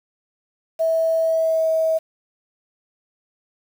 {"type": "tone with pitch glide", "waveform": "sine", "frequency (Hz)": [651, 643.2], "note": ["E5", "E5"], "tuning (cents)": [-22, -43], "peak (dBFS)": -16, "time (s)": [0.79, 1.99], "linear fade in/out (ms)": 20, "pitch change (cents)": -21, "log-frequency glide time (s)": [1.2, 1.68], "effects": ["7-bit"]}